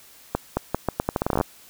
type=accelerating click train; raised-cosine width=1 ms; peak=-7 dBFS; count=16; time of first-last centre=0.35-1.411 s; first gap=220 ms; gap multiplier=0.8; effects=white hiss -50 dBFS RMS until 1.69 s